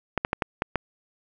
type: clicks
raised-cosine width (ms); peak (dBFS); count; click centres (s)
0.5; -8; 6; 0.177 / 0.249 / 0.331 / 0.422 / 0.621 / 0.757
effects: none